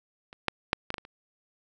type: clicks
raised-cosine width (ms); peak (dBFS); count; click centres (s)
0.3; -29 / -8 / -6 / -15 / -15 / -22 / -30; 7; 0.329 / 0.483 / 0.731 / 0.904 / 0.942 / 0.982 / 1.051
effects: none